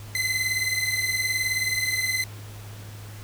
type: beating tone pair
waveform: sawtooth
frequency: 2034 / 2053 Hz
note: C7 / C7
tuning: -50 / -33 cents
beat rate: 19 Hz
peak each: -23 dBFS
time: 0.15-2.24 s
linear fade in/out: 2 ms
effects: added 104 Hz sine -38 dBFS peak until 3.23 s + pink hiss -46 dBFS RMS until 3.23 s